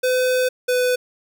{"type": "tone pair in turn", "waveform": "square", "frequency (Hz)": [507, 499.4], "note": ["B4", "B4"], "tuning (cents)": [45, 19], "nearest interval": "unison", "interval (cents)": 26, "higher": "first", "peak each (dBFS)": -17, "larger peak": "neither", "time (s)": [[0.03, 0.49], [0.68, 0.96]], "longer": "first", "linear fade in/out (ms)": 10, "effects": []}